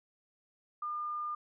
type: tone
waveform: sine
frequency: 1207 Hz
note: D6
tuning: 47 cents sharp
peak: -34 dBFS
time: 0.82-1.35 s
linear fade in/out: 5 ms
effects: none